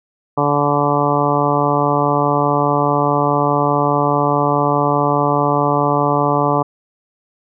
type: harmonic tone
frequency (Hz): 144.8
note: D3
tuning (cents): -24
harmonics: 1 / 2 / 3 / 4 / 5 / 6 / 7 / 8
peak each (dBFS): -21 / -21 / -21 / -21 / -21 / -21 / -21 / -21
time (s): 0.37-6.63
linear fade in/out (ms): 10
effects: none